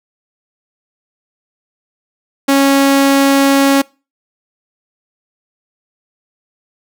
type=tone; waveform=sawtooth; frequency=275.6 Hz; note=C#4; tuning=10 cents flat; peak=-4 dBFS; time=2.48-3.82 s; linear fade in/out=10 ms; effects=noise-tail reverb RT60 0.3 s tail -24 dB re dry

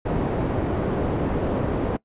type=low-pass noise; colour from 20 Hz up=white; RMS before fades=-24 dBFS; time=0.05-1.97 s; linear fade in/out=10 ms; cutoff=440 Hz; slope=12 dB/octave; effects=noise-tail reverb RT60 0.1 s tail -21 dB re dry + resampled to 8000 Hz

